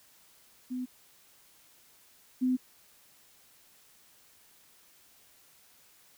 sine tone pair in turn, 252.2 / 254.8 Hz, B3 / C4, +36 / -46 cents, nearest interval unison, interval 18 cents, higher second, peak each -32 / -24 dBFS, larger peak second, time 0.7-0.86 / 2.41-2.57 s, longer neither, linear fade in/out 20 ms, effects white hiss -61 dBFS RMS until 6.17 s

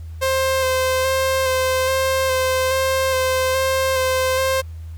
sawtooth tone with vibrato, 523.3 Hz, C5, in tune, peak -13 dBFS, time 0.21-4.62 s, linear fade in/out 20 ms, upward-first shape square, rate 1.2 Hz, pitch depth 15 cents each way, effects added 81 Hz sine -30 dBFS peak until 4.97 s + pink hiss -55 dBFS RMS until 4.97 s

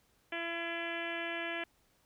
harmonic tone with a mistuned harmonic, 337 Hz, E4, 38 cents sharp, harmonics 1 / 2 / 3 / 4 / 5 / 6 / 7 / 8 / 9 / 10, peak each -43 / -42 / -49 / -49 / -41 / -45 / -43 / -48 / -47 / -56 dBFS, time 0.32-1.64 s, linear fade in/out 5 ms, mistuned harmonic 10, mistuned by +16 cents, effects pink hiss -71 dBFS RMS until 2.05 s

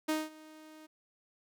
sawtooth tone with ADSR envelope, 311.1 Hz, D#4, in tune, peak -24 dBFS, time 0.08-0.87 s, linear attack 13 ms, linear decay 200 ms, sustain -23 dB, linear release 16 ms, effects none

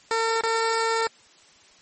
15% pulse tone with dropouts, 452.7 Hz, A4, 49 cents sharp, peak -15 dBFS, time 0.11-1.07 s, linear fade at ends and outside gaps 1 ms, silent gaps 0.41-0.435 s, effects white hiss -54 dBFS RMS until 1.81 s + MP3 32 kbps

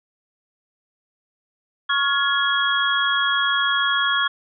sine tone cluster, 1105 / 1405 / 1686 / 3309 Hz, C#6 / F6 / G#6 / G#7, -6 / +10 / +26 / -7 cents, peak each -23 dBFS, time 1.89-4.28 s, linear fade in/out 10 ms, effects none

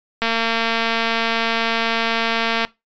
click train, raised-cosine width 0.3 ms, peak -4 dBFS, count 555, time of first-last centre 0.22-2.65 s, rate 228 Hz, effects noise-tail reverb RT60 0.2 s tail -20 dB re dry + resampled to 16000 Hz

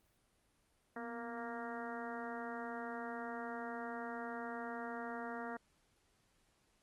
harmonic tone with a mistuned harmonic, 233.1 Hz, A#3, in tune, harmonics 1 / 2 / 3 / 4 / 5 / 6 / 7 / 8, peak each -47 / -48 / -47 / -51 / -52 / -50 / -54 / -53 dBFS, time 0.96-5.57 s, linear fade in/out 5 ms, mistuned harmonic 1, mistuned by +69 cents, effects pink hiss -75 dBFS RMS until 6.82 s + Opus 32 kbps

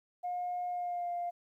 sine tone with pitch glide, 715 to 699.9 Hz, F5 to F5, +41 to +4 cents, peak -32 dBFS, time 0.23-1.31 s, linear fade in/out 20 ms, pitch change -37 cents, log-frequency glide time 0.68-1.11 s, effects tanh soft clip ceiling -29 dBFS + 12-bit

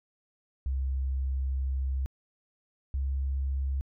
sine tone pair in turn, 66.5 / 67.78 Hz, C2 / C#2, +29 / -38 cents, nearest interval unison, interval 33 cents, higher second, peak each -26 dBFS, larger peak neither, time 0.66-2.06 / 2.94-3.81 s, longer first, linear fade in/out 0 ms, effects tanh soft clip ceiling -22 dBFS

